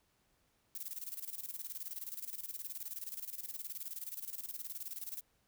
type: noise with tremolo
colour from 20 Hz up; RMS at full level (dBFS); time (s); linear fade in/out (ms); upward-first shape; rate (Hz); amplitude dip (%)
violet; -42; 0.75-5.21; 2; square; 19; 75
effects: pink hiss -75 dBFS RMS until 5.47 s